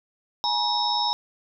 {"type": "tone cluster", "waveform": "sine", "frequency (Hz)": [836, 955, 3777, 5300], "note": ["G#5", "A#5", "A#7", "E8"], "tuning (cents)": [11, 42, 22, 9], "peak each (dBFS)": -27, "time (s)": [0.44, 1.13], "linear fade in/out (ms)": 0, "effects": []}